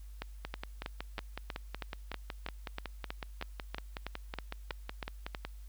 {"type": "two click trains", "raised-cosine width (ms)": 0.3, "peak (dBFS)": [-22, -21], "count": [28, 17], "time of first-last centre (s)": [[0.45, 5.45], [0.22, 5.348]], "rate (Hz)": [5.4, 3.12], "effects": ["added 50 Hz sine -45 dBFS peak until 5.68 s", "white hiss -66 dBFS RMS until 5.68 s"]}